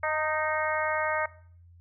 harmonic tone with a mistuned harmonic, 310 Hz, D#4, 6 cents flat, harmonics 2 / 3 / 4 / 5 / 6 / 7, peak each -30 / -32 / -33 / -34 / -35 / -35 dBFS, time 0.03-1.26 s, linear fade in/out 5 ms, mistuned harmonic 3, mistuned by -24 cents, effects noise-tail reverb RT60 0.5 s tail -18 dB re dry + added 86 Hz sine -51 dBFS peak until 1.8 s

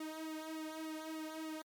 sawtooth tone with flanger, 315.2 Hz, D#4, 23 cents sharp, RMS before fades -44 dBFS, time 0-1.62 s, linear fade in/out 5 ms, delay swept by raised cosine 1.2 to 2.8 ms, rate 3.4 Hz, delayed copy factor -1, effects MP3 96 kbps

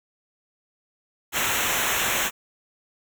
pink noise with comb filter, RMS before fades -24 dBFS, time 1.32-2.31 s, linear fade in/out 50 ms, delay 0.21 ms, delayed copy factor -0.85, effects none

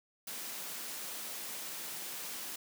white high-pass noise, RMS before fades -42 dBFS, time 0.27-2.56 s, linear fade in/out 5 ms, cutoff 150 Hz, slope 48 dB/octave, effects none

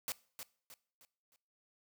white noise with echo, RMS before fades -38 dBFS, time 0.08-0.12 s, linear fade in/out 0 ms, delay 310 ms, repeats 4, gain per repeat -8 dB, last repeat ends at 1.36 s, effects noise-tail reverb RT60 0.5 s tail -21 dB re dry

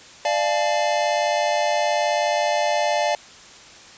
square tone cluster, 594 / 693 / 859 Hz, D5 / F5 / A5, +20 / -14 / -42 cents, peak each -23 / -24 / -25 dBFS, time 0.25-3.15 s, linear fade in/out 2 ms, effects white hiss -44 dBFS RMS until 3.97 s + resampled to 16000 Hz

